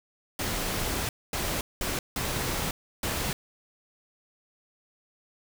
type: noise bursts at uneven times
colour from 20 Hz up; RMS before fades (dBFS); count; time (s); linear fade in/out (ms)
pink; -30; 5; 0.39-1.09 / 1.33-1.61 / 1.81-1.99 / 2.16-2.71 / 3.03-3.33; 2
effects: none